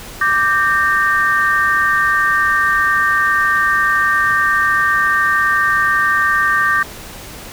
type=chord; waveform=sine; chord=G minor; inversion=second; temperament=equal with one note detuned; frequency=1174.7 / 1568 / 1833.7 Hz; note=D6 / G6 / Bb6; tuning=0 / 0 / -29 cents; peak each=-16 dBFS; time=0.21-6.83 s; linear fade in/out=5 ms; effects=pink hiss -33 dBFS RMS until 7.52 s